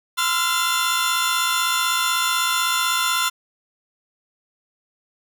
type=tone cluster; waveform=sawtooth; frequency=1029 / 1348 / 1404 / 3507 Hz; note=C6 / E6 / F6 / A7; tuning=-29 / +38 / +9 / -6 cents; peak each=-21 dBFS; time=0.17-3.3 s; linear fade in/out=20 ms; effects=none